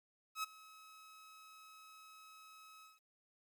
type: tone with ADSR envelope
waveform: sawtooth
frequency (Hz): 1283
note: E6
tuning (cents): -47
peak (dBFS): -32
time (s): 0.35-3.01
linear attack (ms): 84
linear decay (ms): 15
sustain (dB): -21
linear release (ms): 180
effects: 12-bit